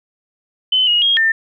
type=tone with pitch steps; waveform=sine; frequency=3040 / 2883 / 3260 / 1799 Hz; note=F#7 / F#7 / G#7 / A6; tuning=+46 / -46 / -33 / +38 cents; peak=-11 dBFS; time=0.72-1.32 s; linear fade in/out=5 ms; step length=150 ms; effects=none